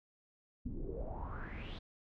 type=noise with low-pass filter sweep; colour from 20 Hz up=brown; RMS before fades=-42 dBFS; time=0.65-1.79 s; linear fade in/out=10 ms; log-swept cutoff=230 to 3900 Hz; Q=6.5; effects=none